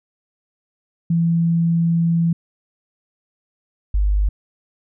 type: tone pair in turn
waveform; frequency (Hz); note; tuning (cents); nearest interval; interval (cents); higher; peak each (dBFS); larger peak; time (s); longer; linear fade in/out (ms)
sine; 167.5 / 50.33; E3 / G1; +28 / +46; octave + major sixth; 2082; first; -14; neither; 1.1-2.33 / 3.94-4.29; first; 5
effects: none